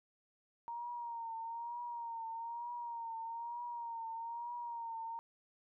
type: tone with vibrato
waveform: sine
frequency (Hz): 932.3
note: A#5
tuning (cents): 0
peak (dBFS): -40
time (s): 0.68-5.19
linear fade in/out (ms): 0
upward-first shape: triangle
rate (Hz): 1.1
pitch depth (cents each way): 58
effects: none